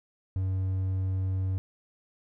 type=tone; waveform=triangle; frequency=94.4 Hz; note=F#2; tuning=35 cents sharp; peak=-24 dBFS; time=0.36-1.58 s; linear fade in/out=0 ms; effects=none